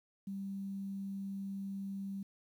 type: tone with quantisation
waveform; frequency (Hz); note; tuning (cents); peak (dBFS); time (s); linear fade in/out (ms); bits
sine; 196; G3; 0; -38; 0.27-2.23; 5; 11
effects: none